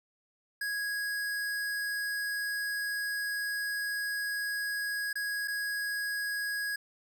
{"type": "tone with dropouts", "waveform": "square", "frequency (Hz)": 1657, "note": "G#6", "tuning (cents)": -4, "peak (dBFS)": -32, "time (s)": [0.61, 6.76], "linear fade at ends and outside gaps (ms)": 5, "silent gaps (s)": [[5.13, 5.155], [5.476, 5.48]], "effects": []}